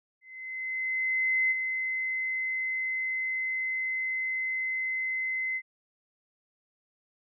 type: tone with ADSR envelope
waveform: sine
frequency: 2052 Hz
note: C7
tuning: 34 cents flat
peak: -22 dBFS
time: 0.21-5.62 s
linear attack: 1300 ms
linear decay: 23 ms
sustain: -6 dB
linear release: 58 ms
effects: none